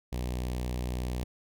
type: tone with notch filter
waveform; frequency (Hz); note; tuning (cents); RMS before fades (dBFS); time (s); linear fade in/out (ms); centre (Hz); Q
sawtooth; 61.74; B1; 0; -33; 0.12-1.24; 10; 1400; 1.3
effects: none